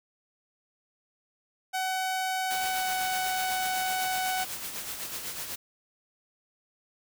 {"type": "tone with pitch glide", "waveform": "sawtooth", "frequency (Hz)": [752, 747.2], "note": ["F#5", "F#5"], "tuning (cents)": [28, 17], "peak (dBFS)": -24, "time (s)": [1.73, 4.45], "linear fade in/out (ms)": 20, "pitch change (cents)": -11, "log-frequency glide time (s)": [2.63, 2.88]}
{"type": "noise with tremolo", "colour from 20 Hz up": "white", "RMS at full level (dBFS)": -35, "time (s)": [2.5, 5.56], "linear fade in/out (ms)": 10, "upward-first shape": "sine", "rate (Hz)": 8, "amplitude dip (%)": 45}
{"effects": []}